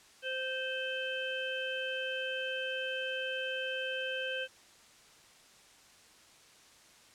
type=harmonic tone with a mistuned harmonic; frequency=521 Hz; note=C5; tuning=7 cents flat; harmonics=1 / 3 / 5 / 6; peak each=-38 / -38 / -41 / -40 dBFS; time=0.22-4.48 s; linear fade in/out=50 ms; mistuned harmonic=6; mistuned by=-20 cents; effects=white hiss -59 dBFS RMS until 7.14 s + low-pass 8000 Hz 12 dB/octave